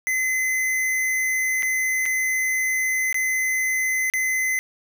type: tone with dropouts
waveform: square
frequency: 2042 Hz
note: C7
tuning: 43 cents flat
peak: -21 dBFS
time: 0.07-4.59 s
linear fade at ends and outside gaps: 0 ms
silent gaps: 1.624-1.63 / 2.056-2.061 / 3.127-3.144 / 4.1-4.137 s
effects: none

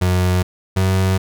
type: tone pair in turn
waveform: 35% pulse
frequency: 91 / 94.46 Hz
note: F#2 / F#2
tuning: -28 / +36 cents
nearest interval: minor second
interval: 64 cents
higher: second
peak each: -12 dBFS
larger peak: neither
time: 0.01-0.43 / 0.76-1.18 s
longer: neither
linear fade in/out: 10 ms
effects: none

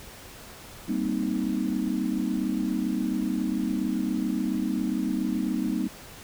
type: chord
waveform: sine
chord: C minor seventh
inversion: second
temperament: equal with one note detuned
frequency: 196 / 233.1 / 260.3 / 311.1 Hz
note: G3 / Bb3 / C4 / Eb4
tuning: 0 / 0 / -9 / 0 cents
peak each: -30 dBFS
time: 0.88-5.88 s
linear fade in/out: 10 ms
effects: pink hiss -45 dBFS RMS until 6.23 s

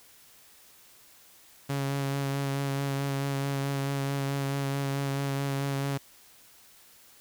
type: tone with vibrato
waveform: sawtooth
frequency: 138.59 Hz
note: C#3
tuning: in tune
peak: -24 dBFS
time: 1.69-5.98 s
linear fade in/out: 10 ms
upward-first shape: sine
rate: 4.6 Hz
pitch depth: 17 cents each way
effects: white hiss -56 dBFS RMS until 7.2 s

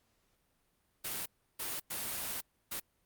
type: noise bursts at uneven times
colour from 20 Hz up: white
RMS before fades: -38 dBFS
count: 4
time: 1.04-1.26 / 1.59-1.8 / 1.9-2.41 / 2.71-2.8 s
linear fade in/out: 10 ms
effects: pink hiss -75 dBFS RMS until 3.05 s + Opus 48 kbps

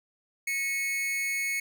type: tone with amplitude modulation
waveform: 45% pulse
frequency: 2200 Hz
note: C#7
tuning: 14 cents flat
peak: -25 dBFS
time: 0.47-1.6 s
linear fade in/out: 5 ms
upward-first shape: sine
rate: 289 Hz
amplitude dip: 55%
effects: none

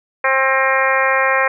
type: harmonic tone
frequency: 266.3 Hz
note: C4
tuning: 31 cents sharp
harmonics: 2 / 3 / 4 / 5 / 6 / 7 / 8 / 9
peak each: -19 / -23 / -19 / -23 / -21 / -19 / -23 / -24 dBFS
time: 0.24-1.48 s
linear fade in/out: 5 ms
effects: none

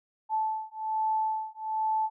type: beating tone pair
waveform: sine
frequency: 873 / 874.2 Hz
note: A5 / A5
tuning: -14 / -11 cents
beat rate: 1.2 Hz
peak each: -30 dBFS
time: 0.29-2.1 s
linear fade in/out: 50 ms
effects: none

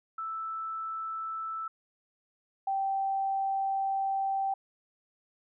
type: tone pair in turn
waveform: sine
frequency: 1318.5 / 779.2 Hz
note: E6 / G5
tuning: 0 / -11 cents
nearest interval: major sixth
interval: 911 cents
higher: first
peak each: -33 / -27 dBFS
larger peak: second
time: 0.18-1.68 / 2.67-4.54 s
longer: second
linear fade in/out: 5 ms
effects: none

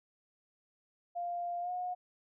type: tone with pitch glide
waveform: sine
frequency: 698.5 to 722.7 Hz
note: F5 to F#5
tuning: 0 to -41 cents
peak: -34 dBFS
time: 1.15-1.95 s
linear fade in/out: 20 ms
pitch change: +59 cents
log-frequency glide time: 1.61-1.71 s
effects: none

